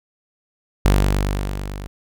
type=tone with level ramp; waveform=sawtooth; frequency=49 Hz; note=G1; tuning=in tune; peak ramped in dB=-7 to -26 dBFS; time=0.85-1.87 s; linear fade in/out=0 ms; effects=none